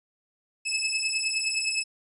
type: beating tone pair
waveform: 20% pulse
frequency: 2595 / 2604.7 Hz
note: E7 / E7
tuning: -28 / -21 cents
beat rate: 9.7 Hz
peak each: -24 dBFS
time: 0.65-1.84 s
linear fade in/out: 20 ms
effects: resampled to 32000 Hz